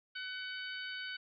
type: harmonic tone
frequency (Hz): 751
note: F#5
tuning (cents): +26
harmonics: 2 / 3 / 4 / 5 / 6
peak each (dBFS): -42 / -49 / -45 / -52 / -50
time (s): 0.15-1.17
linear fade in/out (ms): 10
effects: none